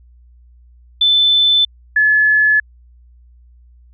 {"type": "tone pair in turn", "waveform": "sine", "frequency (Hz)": [3520, 1715.8], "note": ["A7", "A6"], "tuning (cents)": [0, -44], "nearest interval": "octave", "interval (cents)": 1244, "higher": "first", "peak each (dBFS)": -9, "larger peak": "neither", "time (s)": [[1.01, 1.65], [1.96, 2.6]], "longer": "neither", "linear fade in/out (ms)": 5, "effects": ["added 60 Hz sine -43 dBFS peak until 3.93 s"]}